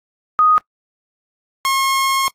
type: tone pair in turn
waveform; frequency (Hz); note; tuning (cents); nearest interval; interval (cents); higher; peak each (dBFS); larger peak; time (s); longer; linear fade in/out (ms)
sine / sawtooth; 1244.5 / 1078.5; D#6 / C#6; 0 / -48; major second; 248; first; -9 / -11; first; 0.39-0.58 / 1.65-2.28; second; 0
effects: noise-tail reverb RT60 0.1 s tail -25 dB re dry + AAC 48 kbps